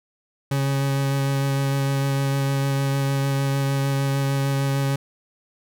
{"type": "tone with vibrato", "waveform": "40% pulse", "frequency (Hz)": 137.7, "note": "C#3", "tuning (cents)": -11, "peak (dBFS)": -19, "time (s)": [0.51, 4.96], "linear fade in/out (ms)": 5, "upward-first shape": "sine", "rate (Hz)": 6.6, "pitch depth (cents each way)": 11, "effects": []}